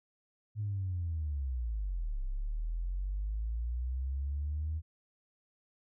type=linear two-way sweep; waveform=sine; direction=down then up; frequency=107.9 to 32.05 to 79.9 Hz; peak=-31 dBFS; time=0.55-4.82 s; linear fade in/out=50 ms; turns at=2.22 s; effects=tanh soft clip ceiling -27 dBFS